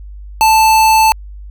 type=tone; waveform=square; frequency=880 Hz; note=A5; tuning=in tune; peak=-7 dBFS; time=0.41-1.12 s; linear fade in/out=0 ms; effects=added 50 Hz sine -28 dBFS peak until 1.5 s